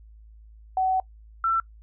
sine tone pair in turn, 753 / 1341.7 Hz, F#5 / E6, +30 / +30 cents, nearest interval minor seventh, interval 1000 cents, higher second, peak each -20 dBFS, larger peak neither, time 0.77-1 / 1.44-1.6 s, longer first, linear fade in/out 2 ms, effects noise-tail reverb RT60 0.1 s tail -22 dB re dry + added 54 Hz sine -46 dBFS peak until 1.82 s

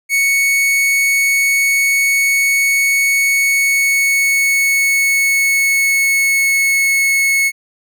45% pulse tone with pitch glide, 2217 to 2195 Hz, C#7 to C#7, 0 to -18 cents, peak -11 dBFS, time 0.09-7.52 s, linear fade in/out 50 ms, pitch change -18 cents, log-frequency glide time 3.35-7.09 s, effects none

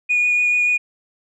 sine tone with vibrato, 2453 Hz, D#7, 25 cents flat, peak -13 dBFS, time 0.09-0.78 s, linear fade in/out 20 ms, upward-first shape sine, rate 6.9 Hz, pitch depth 10 cents each way, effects tanh soft clip ceiling -11 dBFS

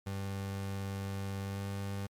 30% pulse tone with pitch glide, 98 to 99.08 Hz, G2 to G2, 0 to +19 cents, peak -33 dBFS, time 0.06-2.07 s, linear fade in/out 10 ms, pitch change +19 cents, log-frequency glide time 1.44-1.61 s, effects MP3 96 kbps

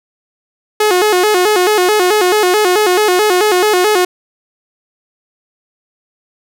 sawtooth tone with vibrato, 392 Hz, G4, in tune, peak -5 dBFS, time 0.8-4.05 s, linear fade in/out 5 ms, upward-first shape square, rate 4.6 Hz, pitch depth 140 cents each way, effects none

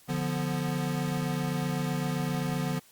square chord, B diminished, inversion first, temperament equal, 146.83 / 174.61 / 246.9 Hz, D3 / F3 / B3, 0 / 0 / 0 cents, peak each -32 / -33 / -35 dBFS, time 0.08-2.8 s, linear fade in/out 20 ms, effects white hiss -58 dBFS RMS until 2.91 s + Opus 48 kbps

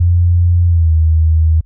sine tone with pitch glide, 87.1 to 79.87 Hz, F2 to D#2, -4 to +46 cents, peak -7 dBFS, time 0-1.61 s, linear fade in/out 10 ms, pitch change -150 cents, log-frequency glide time 0.66-0.92 s, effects added 46 Hz sine -42 dBFS peak until 1.65 s

